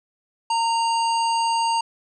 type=harmonic tone with a mistuned harmonic; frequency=932.3 Hz; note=A#5; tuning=in tune; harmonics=1 / 3 / 5 / 7 / 9; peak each=-19 / -30 / -31 / -39 / -36 dBFS; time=0.5-1.81 s; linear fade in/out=5 ms; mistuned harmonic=1; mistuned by=-29 cents; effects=none